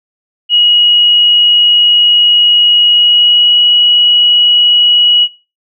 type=tone with pitch glide; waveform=sine; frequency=2900 to 2917 Hz; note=F#7 to F#7; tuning=-35 to -25 cents; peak=-5 dBFS; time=0.49-5.28 s; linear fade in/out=50 ms; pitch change=+10 cents; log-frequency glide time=2.89-3.6 s; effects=noise-tail reverb RT60 0.3 s tail -20 dB re dry